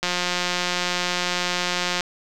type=click train; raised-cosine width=0.2 ms; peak=-6 dBFS; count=353; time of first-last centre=0.03-2.008 s; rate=178 Hz; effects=none